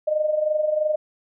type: tone with amplitude modulation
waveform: sine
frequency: 612 Hz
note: D#5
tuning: 29 cents flat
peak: -16 dBFS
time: 0.07-0.96 s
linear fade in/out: 10 ms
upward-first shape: sine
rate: 23 Hz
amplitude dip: 65%
effects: none